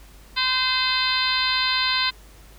harmonic tone with a mistuned harmonic, 515 Hz, C5, 28 cents flat, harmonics 2 / 3 / 4 / 5 / 6 / 7 / 8 / 9, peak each -27 / -28 / -28 / -29 / -30 / -27 / -25 / -31 dBFS, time 0.36-2.11 s, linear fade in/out 20 ms, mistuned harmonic 9, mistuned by +73 cents, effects added 50 Hz sine -46 dBFS peak until 2.58 s + pink hiss -51 dBFS RMS until 2.58 s

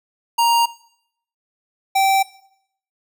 square tone pair in turn, 935 / 776.4 Hz, A#5 / G5, +5 / -17 cents, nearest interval minor third, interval 322 cents, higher first, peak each -14 dBFS, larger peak neither, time 0.38-0.66 / 1.95-2.23 s, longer neither, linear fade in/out 10 ms, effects noise-tail reverb RT60 0.7 s tail -19 dB re dry

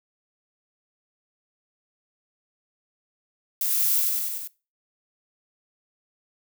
violet noise with echo, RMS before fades -25 dBFS, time 3.61-4 s, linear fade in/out 2 ms, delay 95 ms, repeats 5, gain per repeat -2 dB, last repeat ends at 4.475 s, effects noise-tail reverb RT60 0.3 s tail -21 dB re dry

